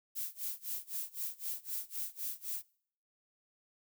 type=noise with tremolo; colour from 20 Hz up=violet; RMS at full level=-37 dBFS; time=0.15-2.63 s; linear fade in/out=20 ms; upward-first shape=sine; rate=3.9 Hz; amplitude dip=95%; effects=noise-tail reverb RT60 0.6 s tail -25 dB re dry

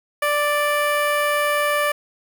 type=tone with notch filter; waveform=15% pulse; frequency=587.3 Hz; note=D5; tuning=in tune; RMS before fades=-20 dBFS; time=0.22-1.92 s; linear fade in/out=5 ms; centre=5900 Hz; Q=1.6; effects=7-bit

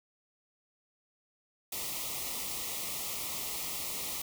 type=band-stop noise; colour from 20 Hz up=white; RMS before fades=-37 dBFS; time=1.72-4.22 s; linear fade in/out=5 ms; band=1300 to 1900 Hz; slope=96 dB/octave; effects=none

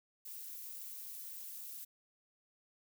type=noise with amplitude modulation; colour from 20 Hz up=violet; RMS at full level=-44 dBFS; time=0.25-1.85 s; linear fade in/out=10 ms; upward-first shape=sine; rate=218 Hz; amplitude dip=70%; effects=none

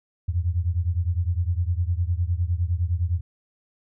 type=beating tone pair; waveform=sine; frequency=83.6 / 93.4 Hz; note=E2 / F#2; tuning=+25 / +17 cents; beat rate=9.8 Hz; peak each=-23 / -25 dBFS; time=0.28-3.21 s; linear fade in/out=10 ms; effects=none

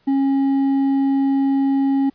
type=tone with hard clipping; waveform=sine; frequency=273.1 Hz; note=C#4; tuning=26 cents flat; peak=-16 dBFS; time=0.07-2.1 s; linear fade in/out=10 ms; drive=4 dB; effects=pink hiss -61 dBFS RMS until 2.14 s + resampled to 11025 Hz

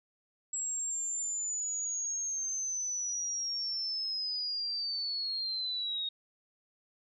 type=linear sweep; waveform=sine; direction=down; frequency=7680 to 3729 Hz; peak=-32 dBFS; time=0.53-6.09 s; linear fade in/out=5 ms; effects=none

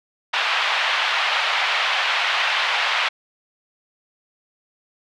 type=band-pass noise; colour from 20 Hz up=white; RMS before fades=-21 dBFS; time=0.33-3.09 s; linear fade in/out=10 ms; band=710 to 3300 Hz; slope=24 dB/octave; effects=none

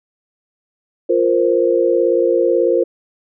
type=chord; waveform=sine; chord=F suspended fourth; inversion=none; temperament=just; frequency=349.2 / 465.6 / 523.8 Hz; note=F4 / Bb4 / C5; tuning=0 / -2 / +2 cents; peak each=-16 dBFS; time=1.09-2.84 s; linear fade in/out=10 ms; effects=none

